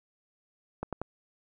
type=clicks; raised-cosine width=1 ms; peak=-19 dBFS; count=3; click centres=0.83 / 0.927 / 1.016 s; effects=none